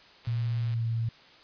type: click train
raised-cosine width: 0.2 ms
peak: -32 dBFS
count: 66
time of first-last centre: 0.25-0.739 s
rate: 133 Hz
type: tone with pitch glide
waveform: sine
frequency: 116.54 to 114.54 Hz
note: A#2 to A#2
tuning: 0 to -30 cents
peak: -26 dBFS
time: 0.27-1.09 s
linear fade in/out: 5 ms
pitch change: -30 cents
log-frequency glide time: 0.59-0.84 s
effects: white hiss -54 dBFS RMS until 1.43 s + resampled to 11025 Hz